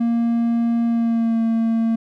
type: tone with pitch glide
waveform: triangle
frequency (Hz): 233.1 to 227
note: A#3 to A#3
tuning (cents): 0 to -46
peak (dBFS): -14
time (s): 0-1.96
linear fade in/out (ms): 10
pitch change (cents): -46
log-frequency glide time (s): 0.86-1.41
effects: none